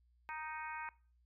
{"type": "harmonic tone with a mistuned harmonic", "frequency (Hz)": 311.1, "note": "D#4", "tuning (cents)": 0, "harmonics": [3, 4, 5, 6, 7, 8], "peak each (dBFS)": [-44, -51, -48, -53, -51, -52], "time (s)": [0.29, 0.89], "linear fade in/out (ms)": 0, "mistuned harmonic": 7, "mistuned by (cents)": 16, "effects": ["noise-tail reverb RT60 0.4 s tail -22 dB re dry", "added 60 Hz sine -68 dBFS peak until 1.25 s"]}